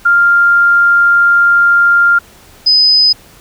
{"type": "tone pair in turn", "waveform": "sine", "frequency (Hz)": [1396.9, 5018], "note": ["F6", "D#8"], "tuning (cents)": [0, 14], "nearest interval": "octave + minor seventh", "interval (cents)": 2214, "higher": "second", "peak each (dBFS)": -5, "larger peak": "neither", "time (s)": [[0.05, 2.19], [2.66, 3.13]], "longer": "first", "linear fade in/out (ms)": 10, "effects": ["pink hiss -41 dBFS RMS until 3.4 s"]}